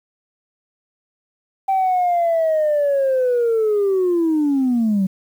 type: linear sweep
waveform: sine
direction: down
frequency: 779 to 184.6 Hz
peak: -13 dBFS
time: 1.68-5.07 s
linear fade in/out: 10 ms
effects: tanh soft clip ceiling -12 dBFS + 8-bit